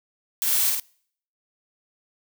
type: noise with echo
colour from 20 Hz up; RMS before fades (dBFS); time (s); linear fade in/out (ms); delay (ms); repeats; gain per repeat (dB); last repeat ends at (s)
blue; -24; 0.42-0.7; 0; 49; 2; -2; 0.798
effects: noise-tail reverb RT60 0.6 s tail -26 dB re dry